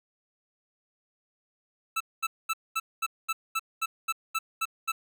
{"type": "tone bursts", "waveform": "25% pulse", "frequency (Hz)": 1318.5, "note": "E6", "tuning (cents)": 0, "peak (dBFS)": -22, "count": 12, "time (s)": [1.96, 4.92], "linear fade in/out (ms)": 10, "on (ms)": 45, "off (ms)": 220, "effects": []}